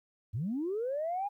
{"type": "linear sweep", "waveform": "sine", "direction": "up", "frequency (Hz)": [90.5, 830.6], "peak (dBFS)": -30, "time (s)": [0.33, 1.29], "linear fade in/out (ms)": 20, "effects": ["tanh soft clip ceiling -26 dBFS", "12-bit"]}